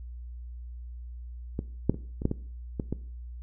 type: clicks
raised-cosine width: 3 ms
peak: -17 / -8 / -23 / -22 / -11 / -15 / -16 / -16 dBFS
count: 8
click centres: 1.591 / 1.896 / 1.944 / 2.219 / 2.254 / 2.314 / 2.798 / 2.926 s
effects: noise-tail reverb RT60 0.5 s tail -19 dB re dry + added 60 Hz sine -38 dBFS peak until 3.42 s